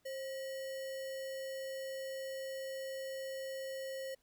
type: tone with sample-and-hold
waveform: sine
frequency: 533 Hz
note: C5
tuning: 32 cents sharp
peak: -39 dBFS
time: 0.05-4.15 s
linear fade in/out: 10 ms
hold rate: 2450 Hz
effects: pink hiss -75 dBFS RMS until 4.22 s